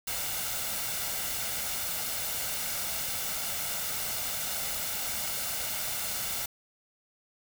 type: noise with comb filter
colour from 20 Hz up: white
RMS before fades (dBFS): -33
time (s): 0.07-6.46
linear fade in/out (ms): 5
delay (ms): 1.4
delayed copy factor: +0.5
effects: none